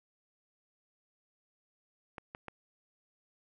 clicks, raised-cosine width 0.5 ms, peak -27 dBFS, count 3, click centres 2.182 / 2.349 / 2.483 s, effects none

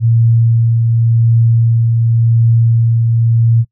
sine tone with tremolo, 115.4 Hz, A#2, 17 cents flat, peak -6 dBFS, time 0-3.65 s, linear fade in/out 50 ms, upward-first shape triangle, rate 0.9 Hz, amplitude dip 30%, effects noise-tail reverb RT60 0.1 s tail -23 dB re dry

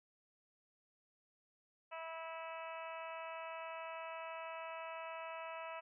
harmonic tone, 326.2 Hz, E4, 18 cents flat, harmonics 2 / 3 / 4 / 5 / 6 / 7 / 8 / 9, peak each -48 / -49 / -51 / -59 / -58 / -58 / -53 / -63 dBFS, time 1.91-5.81 s, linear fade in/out 20 ms, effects none

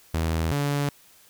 sawtooth tone pair in turn, 81.1 / 143.29 Hz, E2 / D3, -28 / -42 cents, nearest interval minor seventh, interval 986 cents, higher second, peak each -19 dBFS, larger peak neither, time 0.14-0.52 / 0.52-0.89 s, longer first, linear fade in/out 0 ms, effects white hiss -55 dBFS RMS until 1.29 s

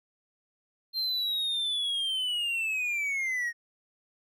triangle linear sweep, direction down, 4186 to 1853 Hz, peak -26 dBFS, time 0.93-3.53 s, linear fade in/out 50 ms, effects none

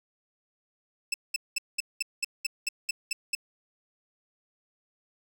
20% pulse tone bursts, 2637 Hz, E7, in tune, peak -21 dBFS, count 11, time 1.12-3.351 s, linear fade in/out 5 ms, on 21 ms, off 200 ms, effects none

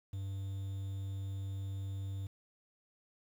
triangle tone with quantisation, 97.4 Hz, G2, 11 cents flat, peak -35 dBFS, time 0.13-2.27 s, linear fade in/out 5 ms, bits 10, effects none

